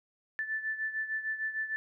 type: beating tone pair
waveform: sine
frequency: 1755 / 1761.6 Hz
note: A6 / A6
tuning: -5 / +2 cents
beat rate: 6.6 Hz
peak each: -33 / -38 dBFS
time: 0.39-1.76 s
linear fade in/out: 0 ms
effects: none